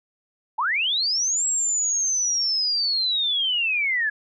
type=linear two-way sweep; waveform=sine; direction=up then down; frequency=822 to 7690 to 1662 Hz; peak=-20 dBFS; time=0.58-4.1 s; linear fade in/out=10 ms; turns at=1.46 s; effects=none